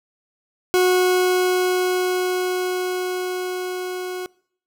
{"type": "tone with level ramp", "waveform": "40% pulse", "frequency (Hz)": 365.5, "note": "F#4", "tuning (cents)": -21, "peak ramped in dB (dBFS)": [-13, -26], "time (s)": [0.74, 4.26], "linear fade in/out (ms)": 0, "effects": ["noise-tail reverb RT60 0.6 s tail -24 dB re dry"]}